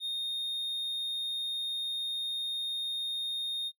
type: tone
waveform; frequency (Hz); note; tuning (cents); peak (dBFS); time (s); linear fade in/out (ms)
triangle; 3687; A#7; -20; -30; 0-3.72; 50
effects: noise-tail reverb RT60 0.1 s tail -22 dB re dry

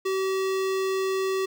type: tone with notch filter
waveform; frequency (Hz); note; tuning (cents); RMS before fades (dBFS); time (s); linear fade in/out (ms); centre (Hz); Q
square; 382.4; G4; -43; -26; 0.05-1.46; 10; 11000; 1.4
effects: 10-bit

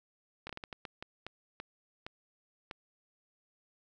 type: slowing click train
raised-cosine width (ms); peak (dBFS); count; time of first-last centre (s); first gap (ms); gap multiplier
0.3; -25; 12; 0.47-2.712; 24; 1.39
effects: none

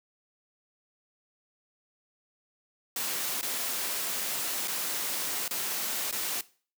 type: noise with dropouts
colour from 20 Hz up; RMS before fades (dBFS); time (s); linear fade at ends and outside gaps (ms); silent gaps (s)
white; -32; 2.96-6.41; 2; 3.412-3.428 / 4.675-4.68 / 5.48-5.509 / 6.112-6.125
effects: noise-tail reverb RT60 0.4 s tail -19 dB re dry + high-pass 200 Hz 12 dB/octave

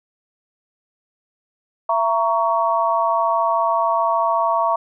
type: chord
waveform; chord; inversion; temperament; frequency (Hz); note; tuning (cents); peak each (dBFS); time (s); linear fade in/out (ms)
sine; A# diminished; second; just; 671.3 / 932.3 / 1118.8; E5 / A#5 / C#6; +31 / 0 / +16; -20; 1.89-4.76; 5
effects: none

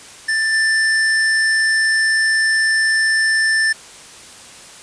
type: tone with level steps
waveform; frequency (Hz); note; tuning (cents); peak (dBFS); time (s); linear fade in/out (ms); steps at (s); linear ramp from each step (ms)
square; 1772; A6; +12; -16 / -14; 0.28-3.73; 10; 0.52; 20
effects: white hiss -39 dBFS RMS until 4.82 s + resampled to 22050 Hz

